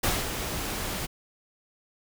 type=noise with ADSR envelope; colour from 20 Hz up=pink; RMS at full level=-24 dBFS; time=0.03-1.07 s; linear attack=9 ms; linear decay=210 ms; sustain=-8 dB; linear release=22 ms; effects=none